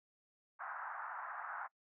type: band-pass noise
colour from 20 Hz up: white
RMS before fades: -45 dBFS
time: 0.59-1.68 s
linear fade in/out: 20 ms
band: 750 to 1600 Hz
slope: 48 dB/octave
effects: noise-tail reverb RT60 0.1 s tail -24 dB re dry